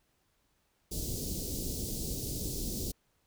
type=band-stop noise; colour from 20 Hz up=pink; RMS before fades=-36 dBFS; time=0.91-2.92 s; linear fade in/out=10 ms; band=440 to 4600 Hz; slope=24 dB/octave; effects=pink hiss -74 dBFS RMS until 3.26 s